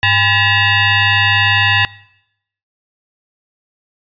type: tone with frequency modulation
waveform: sine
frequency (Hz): 100.9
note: G#2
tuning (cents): -49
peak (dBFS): -9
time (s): 0.03-1.85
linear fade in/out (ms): 0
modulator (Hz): 909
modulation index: 3.3
effects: noise-tail reverb RT60 0.8 s tail -22 dB re dry + resampled to 11025 Hz